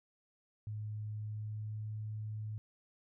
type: tone with pitch glide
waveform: sine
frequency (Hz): 106.5 to 107.55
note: G#2 to A2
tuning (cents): +44 to -39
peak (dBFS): -38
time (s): 0.67-2.58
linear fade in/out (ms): 0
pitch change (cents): +17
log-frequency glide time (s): 1.11-1.92
effects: none